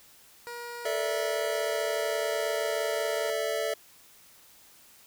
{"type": "tone with pitch glide", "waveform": "15% pulse", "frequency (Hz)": [476.5, 464.8], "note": ["A#4", "A#4"], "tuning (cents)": [38, -5], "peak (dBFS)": -31, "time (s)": [0.47, 3.3], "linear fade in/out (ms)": 0, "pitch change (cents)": -43, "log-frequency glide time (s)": [1.49, 2.79]}
{"type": "chord", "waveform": "square", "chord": "A suspended fourth", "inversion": "none", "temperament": "equal with one note detuned", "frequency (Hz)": [440, 582.6, 659.3], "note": ["A4", "D5", "E5"], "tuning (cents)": [0, -14, 0], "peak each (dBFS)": -33, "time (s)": [0.85, 3.74], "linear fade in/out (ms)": 5}
{"effects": ["white hiss -56 dBFS RMS until 5.06 s"]}